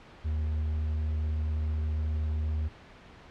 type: tone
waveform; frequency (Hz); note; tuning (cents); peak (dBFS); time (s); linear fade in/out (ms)
triangle; 77; D#2; -17; -25; 0.24-2.69; 20
effects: pink hiss -51 dBFS RMS until 3.3 s + low-pass 3000 Hz 12 dB/octave